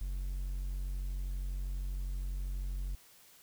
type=tone; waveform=triangle; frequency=46.25 Hz; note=F#1; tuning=in tune; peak=-32 dBFS; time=0.01-2.95 s; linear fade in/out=0 ms; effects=white hiss -60 dBFS RMS until 3.42 s